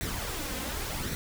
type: noise with flanger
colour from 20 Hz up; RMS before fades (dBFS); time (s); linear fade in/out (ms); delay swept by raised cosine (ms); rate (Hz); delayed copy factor
pink; -34; 0.01-1.15; 0; 0.5 to 3.9; 0.9; +0.55
effects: none